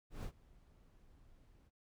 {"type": "noise with ADSR envelope", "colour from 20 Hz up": "brown", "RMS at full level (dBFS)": -40, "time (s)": [0.1, 1.71], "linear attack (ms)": 140, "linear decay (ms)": 76, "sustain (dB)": -24, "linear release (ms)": 47, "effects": []}